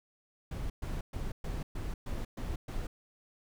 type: noise bursts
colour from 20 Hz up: brown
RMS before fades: -36 dBFS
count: 8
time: 0.51-2.87 s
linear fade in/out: 5 ms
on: 190 ms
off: 120 ms
effects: none